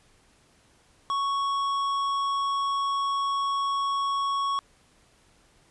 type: tone with tanh clipping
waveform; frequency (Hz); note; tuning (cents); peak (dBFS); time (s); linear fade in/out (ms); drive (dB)
sine; 1110; C#6; +2; -26; 1.1-4.59; 0; 11
effects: pink hiss -61 dBFS RMS until 5.7 s + resampled to 24000 Hz